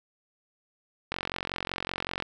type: click train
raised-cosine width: 0.3 ms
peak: -14 dBFS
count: 51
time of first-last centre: 1.12-2.224 s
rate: 45.3 Hz
effects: none